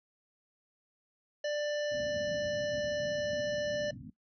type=harmonic tone; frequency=591 Hz; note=D5; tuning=11 cents sharp; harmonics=1 / 3 / 5 / 7 / 9 / 10; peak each=-31 / -41 / -45 / -48 / -50 / -51 dBFS; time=1.44-3.91 s; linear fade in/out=5 ms
type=low-pass noise; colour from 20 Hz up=white; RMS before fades=-45 dBFS; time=1.91-4.1 s; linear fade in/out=5 ms; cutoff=280 Hz; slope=96 dB/octave
effects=noise-tail reverb RT60 0.1 s tail -18 dB re dry + high-pass 80 Hz 12 dB/octave